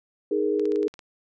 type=chord; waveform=sine; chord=D# suspended fourth; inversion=none; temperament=just; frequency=311.1 / 414.8 / 466.7 Hz; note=D#4 / G#4 / A#4; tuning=0 / -2 / +2 cents; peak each=-27 / -23 / -28 dBFS; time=0.31-0.88 s; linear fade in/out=5 ms
type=clicks; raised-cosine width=0.2 ms; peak=-26 dBFS; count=8; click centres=0.596 / 0.655 / 0.72 / 0.759 / 0.83 / 0.881 / 0.94 / 0.992 s
effects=none